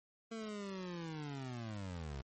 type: linear sweep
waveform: 25% pulse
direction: down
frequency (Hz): 228.3 to 64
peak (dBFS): -38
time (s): 0.31-2.22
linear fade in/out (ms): 10
effects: MP3 32 kbps